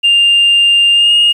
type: tone with pitch glide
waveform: sine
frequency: 2800 to 2849 Hz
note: F7 to F7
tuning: +4 to +34 cents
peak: -4 dBFS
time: 0.03-1.33 s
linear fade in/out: 20 ms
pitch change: +30 cents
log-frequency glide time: 0.93-1.13 s
effects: tanh soft clip ceiling -3 dBFS + 7-bit